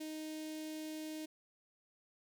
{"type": "tone with notch filter", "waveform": "sawtooth", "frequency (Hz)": 311.1, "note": "D#4", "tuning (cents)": 0, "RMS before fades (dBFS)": -44, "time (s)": [0, 1.26], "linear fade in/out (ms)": 10, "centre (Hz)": 1200, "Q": 0.56, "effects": []}